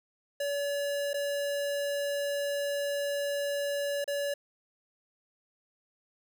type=tone with dropouts; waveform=square; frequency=570 Hz; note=C#5; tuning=48 cents sharp; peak=-30 dBFS; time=0.4-4.34 s; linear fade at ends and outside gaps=5 ms; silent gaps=1.133-1.141 / 4.043-4.077 s; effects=none